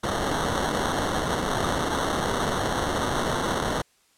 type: noise with sample-and-hold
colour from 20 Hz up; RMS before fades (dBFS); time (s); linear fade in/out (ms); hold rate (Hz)
violet; -26; 0.03-3.82; 5; 2450
effects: white hiss -63 dBFS RMS until 4.17 s + low-pass 10000 Hz 12 dB/octave